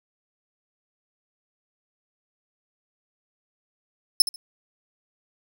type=tone with echo; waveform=sawtooth; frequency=5250 Hz; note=E8; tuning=8 cents flat; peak=-8 dBFS; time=4.2-4.22 s; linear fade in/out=2 ms; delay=70 ms; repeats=2; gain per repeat=-14 dB; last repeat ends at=4.36 s; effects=none